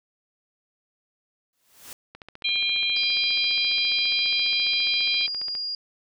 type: noise with exponential growth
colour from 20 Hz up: white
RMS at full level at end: -38 dBFS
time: 1.53-1.93 s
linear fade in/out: 1 ms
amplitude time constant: 86 ms
type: click train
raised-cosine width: 0.3 ms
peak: -25 dBFS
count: 51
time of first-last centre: 2.15-5.551 s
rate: 14.7 Hz
type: harmonic tone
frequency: 802 Hz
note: G5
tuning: 39 cents sharp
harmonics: 3 / 4 / 5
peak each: -26 / -26 / -26 dBFS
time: 2.44-5.27 s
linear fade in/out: 10 ms
type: tone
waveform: sine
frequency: 4836 Hz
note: D8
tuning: 50 cents sharp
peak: -27 dBFS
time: 2.96-5.75 s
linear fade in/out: 2 ms
effects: none